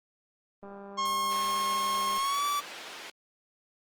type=click train; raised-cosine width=1 ms; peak=-32 dBFS; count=309; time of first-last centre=0.63-2.178 s; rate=199 Hz
type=tone with pitch glide; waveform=45% pulse; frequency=1078 to 1155.4 Hz; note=C#6 to D6; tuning=-49 to -29 cents; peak=-27 dBFS; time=0.97-2.61 s; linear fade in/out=20 ms; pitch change=+120 cents; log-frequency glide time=2.17-2.45 s
type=band-pass noise; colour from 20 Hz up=white; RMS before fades=-44 dBFS; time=1.31-3.1 s; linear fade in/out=2 ms; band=320 to 3600 Hz; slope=12 dB/octave
effects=Opus 24 kbps